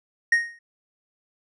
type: tone with exponential decay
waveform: triangle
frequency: 1864.7 Hz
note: A#6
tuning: in tune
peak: -11 dBFS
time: 0.32-0.59 s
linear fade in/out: 5 ms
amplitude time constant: 58 ms
effects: resampled to 24000 Hz